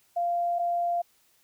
sine tone pair in turn, 694 / 694 Hz, F5 / F5, -11 / -11 cents, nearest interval unison, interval 0 cents, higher neither, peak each -24 dBFS, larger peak neither, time 0.16-0.59 / 0.59-1.02 s, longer neither, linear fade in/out 10 ms, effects white hiss -65 dBFS RMS until 1.43 s

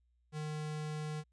square tone, 152.7 Hz, D#3, 32 cents flat, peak -38 dBFS, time 0.32-1.24 s, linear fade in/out 50 ms, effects added 60 Hz sine -70 dBFS peak until 1.32 s + resampled to 22050 Hz

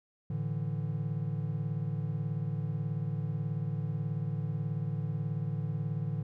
triangle chord, A suspended fourth, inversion none, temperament just, 110 / 146.67 / 165 Hz, A2 / D3 / E3, 0 / -2 / +2 cents, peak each -34 / -32 / -35 dBFS, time 0.3-6.23 s, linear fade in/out 5 ms, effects none

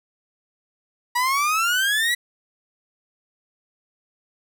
30% pulse exponential sweep, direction up, 960 to 1975.5 Hz, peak -16 dBFS, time 1.15-2.15 s, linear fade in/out 10 ms, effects none

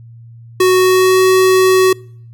square tone with pitch glide, 370 to 374.7 Hz, F#4 to F#4, 0 to +22 cents, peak -8 dBFS, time 0.6-1.93 s, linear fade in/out 5 ms, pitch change +22 cents, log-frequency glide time 0.75-1.23 s, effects noise-tail reverb RT60 0.6 s tail -26 dB re dry + added 116 Hz sine -34 dBFS peak until 2.33 s

